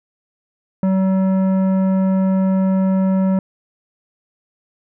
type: tone with tanh clipping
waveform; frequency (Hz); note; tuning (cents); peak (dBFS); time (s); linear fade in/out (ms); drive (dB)
sine; 190; F#3; +46; -15; 0.83-3.39; 2; 12
effects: none